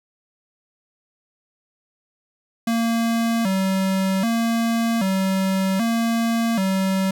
square tone with vibrato, 209.6 Hz, G#3, 16 cents sharp, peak -19 dBFS, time 2.67-7.11 s, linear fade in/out 5 ms, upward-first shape square, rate 0.64 Hz, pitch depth 160 cents each way, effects none

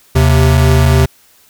square tone pair together, 77.78 / 130.81 Hz, D#2 / C3, 0 / 0 cents, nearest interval major sixth, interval 900 cents, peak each -10 dBFS, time 0.15-1.06 s, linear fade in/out 10 ms, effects white hiss -48 dBFS RMS until 1.49 s

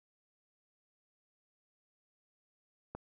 click, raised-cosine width 1 ms, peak -27 dBFS, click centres 2.95 s, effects none

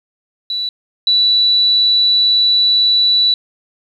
sine tone pair in turn, 3951 / 3951 Hz, B7 / B7, 0 / 0 cents, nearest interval unison, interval 0 cents, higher neither, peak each -17 / -9 dBFS, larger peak second, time 0.5-0.69 / 1.07-3.34 s, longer second, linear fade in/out 2 ms, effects 8-bit

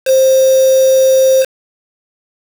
sine tone with quantisation, 527 Hz, C5, 12 cents sharp, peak -6 dBFS, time 0.05-1.46 s, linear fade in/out 50 ms, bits 3, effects none

